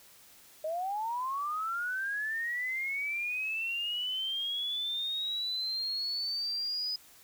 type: linear sweep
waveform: sine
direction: up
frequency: 610 to 5000 Hz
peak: -31 dBFS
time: 0.64-6.96 s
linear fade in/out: 5 ms
effects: white hiss -57 dBFS RMS until 7.23 s